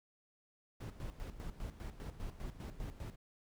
brown noise with tremolo, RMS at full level -43 dBFS, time 0.8-3.16 s, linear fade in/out 10 ms, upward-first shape square, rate 5 Hz, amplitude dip 70%, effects none

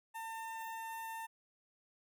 sawtooth tone with notch filter, 901 Hz, A5, 41 cents sharp, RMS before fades -44 dBFS, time 0.14-1.27 s, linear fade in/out 20 ms, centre 4700 Hz, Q 0.79, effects none

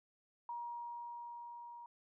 sine tone with level ramp, 949 Hz, A#5, 31 cents sharp, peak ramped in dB -40 to -49 dBFS, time 0.49-1.86 s, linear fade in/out 2 ms, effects none

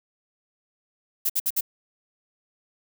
violet noise bursts, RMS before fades -23 dBFS, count 4, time 1.25-1.609 s, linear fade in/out 10 ms, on 47 ms, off 57 ms, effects none

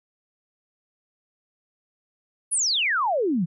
sine exponential sweep, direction down, 10870 to 155.1 Hz, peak -20 dBFS, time 2.51-3.46 s, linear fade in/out 20 ms, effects none

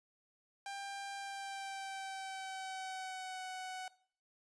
sawtooth tone with pitch glide, 794 to 745.1 Hz, G5 to F#5, +22 to +12 cents, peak -38 dBFS, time 0.66-3.88 s, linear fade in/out 2 ms, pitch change -110 cents, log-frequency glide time 1.16-3.42 s, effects noise-tail reverb RT60 0.5 s tail -19 dB re dry + resampled to 22050 Hz

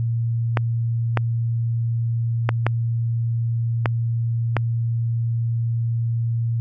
clicks, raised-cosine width 0.5 ms, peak -4 dBFS, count 6, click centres 0.572 / 1.173 / 2.491 / 2.666 / 3.858 / 4.567 s, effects added 116 Hz sine -19 dBFS peak until 6.6 s

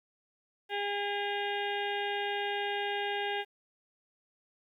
harmonic tone, 406.2 Hz, G#4, 38 cents flat, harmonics 1 / 2 / 4 / 5 / 6 / 7 / 8 / 9, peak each -36 / -35 / -38 / -42 / -45 / -41 / -45 / -47 dBFS, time 0.69-3.45 s, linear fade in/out 50 ms, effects 11-bit

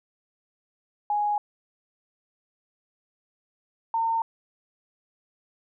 sine tone pair in turn, 830.6 / 909.3 Hz, G#5 / A#5, 0 / -43 cents, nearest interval major second, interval 157 cents, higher second, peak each -22 dBFS, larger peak neither, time 1.1-1.38 / 3.94-4.22 s, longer neither, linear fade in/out 2 ms, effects none

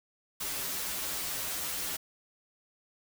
white noise with comb filter, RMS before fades -35 dBFS, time 0.4-1.97 s, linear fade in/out 10 ms, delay 8.8 ms, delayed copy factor -0.85, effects none

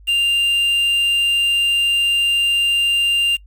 triangle tone with quantisation, 2794 Hz, F7, in tune, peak -12 dBFS, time 0.07-3.37 s, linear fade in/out 20 ms, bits 6, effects noise-tail reverb RT60 0.1 s tail -25 dB re dry + added 50 Hz sine -41 dBFS peak until 3.46 s

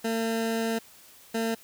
20% pulse tone pair in turn, 226.3 / 226.3 Hz, A3 / A3, +49 / +49 cents, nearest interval unison, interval 0 cents, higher neither, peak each -21 dBFS, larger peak neither, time 0.04-0.79 / 1.34-1.55 s, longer first, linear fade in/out 10 ms, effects white hiss -53 dBFS RMS until 1.63 s

